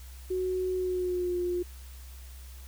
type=tone with pitch glide; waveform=sine; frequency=369.7 to 354.8 Hz; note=F#4 to F4; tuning=-1 to +27 cents; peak=-27 dBFS; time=0.3-1.63 s; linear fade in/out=10 ms; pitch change=-72 cents; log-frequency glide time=0.75-1.36 s; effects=added 64 Hz sine -43 dBFS peak until 2.67 s + white hiss -54 dBFS RMS until 2.67 s